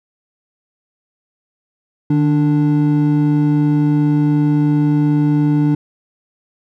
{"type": "tone pair together", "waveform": "triangle", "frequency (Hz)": [150.89, 293.7], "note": ["D3", "D4"], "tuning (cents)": [47, 0], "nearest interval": "octave", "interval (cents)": 1153, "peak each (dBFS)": -12, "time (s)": [2.1, 5.75], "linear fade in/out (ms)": 5, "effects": []}